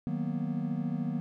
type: chord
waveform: triangle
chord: B major seventh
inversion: first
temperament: equal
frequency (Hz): 155.56 / 185 / 233.1 / 246.9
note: D#3 / F#3 / A#3 / B3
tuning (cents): 0 / 0 / 0 / 0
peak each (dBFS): -33 / -34 / -33 / -34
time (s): 0.07-1.2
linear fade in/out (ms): 0
effects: none